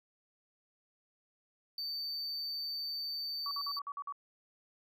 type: tone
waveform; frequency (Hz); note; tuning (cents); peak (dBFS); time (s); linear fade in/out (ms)
triangle; 4576; D8; -46; -35; 1.78-3.79; 2
type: tone bursts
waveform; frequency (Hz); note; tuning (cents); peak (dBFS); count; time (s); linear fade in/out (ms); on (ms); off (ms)
sine; 1135; C#6; +41; -37; 7; 3.46-4.124; 2; 52; 50
effects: none